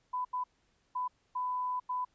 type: tone bursts at uneven times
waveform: sine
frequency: 1000 Hz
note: B5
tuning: 21 cents sharp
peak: -31 dBFS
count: 5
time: 0.13-0.25 / 0.33-0.44 / 0.95-1.08 / 1.35-1.8 / 1.89-2.05 s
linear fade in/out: 10 ms
effects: pink hiss -73 dBFS RMS until 2.14 s + resampled to 16000 Hz